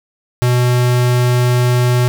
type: tone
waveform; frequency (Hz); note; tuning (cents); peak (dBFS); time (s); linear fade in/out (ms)
square; 123.47; B2; 0; -11; 0.42-2.08; 0
effects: none